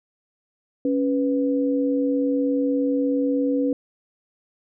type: tone pair together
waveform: sine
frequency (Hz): 277.2 / 493.9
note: C#4 / B4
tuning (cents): 0 / 0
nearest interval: minor seventh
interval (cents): 1000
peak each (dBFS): -20 / -24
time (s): 0.85-3.73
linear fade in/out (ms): 2
effects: none